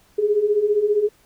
sine beating tone pair, 405 / 420 Hz, G#4 / G#4, -43 / +19 cents, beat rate 15 Hz, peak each -22 / -17 dBFS, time 0.18-1.09 s, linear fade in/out 10 ms, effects pink hiss -57 dBFS RMS until 1.25 s

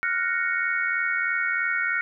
sine chord, Gb major seventh, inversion third, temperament equal, 1396.9 / 1480 / 1864.7 / 2217 Hz, F6 / Gb6 / Bb6 / Db7, 0 / 0 / 0 / 0 cents, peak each -28 dBFS, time 0.03-2.01 s, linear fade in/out 0 ms, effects none

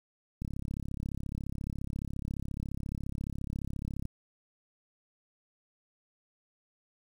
click train, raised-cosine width 5 ms, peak -24 dBFS, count 126, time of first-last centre 0.42-4.054 s, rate 34.4 Hz, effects 9-bit

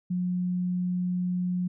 sine tone, 180 Hz, F#3, 47 cents flat, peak -25 dBFS, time 0.1-1.68 s, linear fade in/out 10 ms, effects none

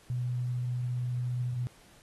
sine tone, 123.47 Hz, B2, in tune, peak -29 dBFS, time 0.1-1.67 s, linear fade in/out 0 ms, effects pink hiss -59 dBFS RMS until 2.02 s + AAC 32 kbps

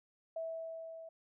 sine tone with level ramp, 653 Hz, E5, 17 cents flat, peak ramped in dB -36 to -47 dBFS, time 0.36-1.09 s, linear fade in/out 5 ms, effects none

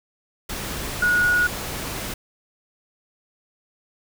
sine tone in noise, 1452 Hz, F#6, 33 cents flat, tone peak -16 dBFS, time 1.02-1.47 s, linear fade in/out 5 ms, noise pink, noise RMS -30 dBFS, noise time 0.49-2.14 s, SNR +11 dB, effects none

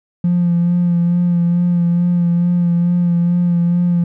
triangle tone with vibrato, 173.8 Hz, F3, 8 cents flat, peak -8 dBFS, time 0.24-4.04 s, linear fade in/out 5 ms, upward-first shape sine, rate 2.3 Hz, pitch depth 22 cents each way, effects tanh soft clip ceiling -8 dBFS

